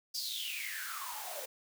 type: noise with high-pass filter sweep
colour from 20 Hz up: white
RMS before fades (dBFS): -40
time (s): 0.14-1.46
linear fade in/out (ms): 10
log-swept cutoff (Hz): 5100 to 520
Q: 10
effects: none